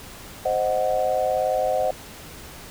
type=chord; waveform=sine; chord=C diminished; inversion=none; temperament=equal; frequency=523.3 / 622.3 / 740 Hz; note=C5 / Eb5 / Gb5; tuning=0 / 0 / 0 cents; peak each=-24 / -24 / -24 dBFS; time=0.45-1.91 s; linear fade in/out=5 ms; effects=pink hiss -41 dBFS RMS until 2.7 s